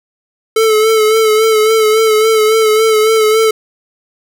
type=tone with vibrato; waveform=square; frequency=437.2 Hz; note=A4; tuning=11 cents flat; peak=-8 dBFS; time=0.56-3.51 s; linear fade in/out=5 ms; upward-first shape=sine; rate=3.6 Hz; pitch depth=37 cents each way; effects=none